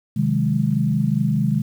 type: chord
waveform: sine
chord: Ab dominant seventh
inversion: first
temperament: equal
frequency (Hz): 130.81 / 155.56 / 185 / 207.7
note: C3 / Eb3 / Gb3 / Ab3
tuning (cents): 0 / 0 / 0 / 0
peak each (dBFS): -22 / -21 / -27 / -21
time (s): 0.16-1.62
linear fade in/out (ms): 10
effects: 8-bit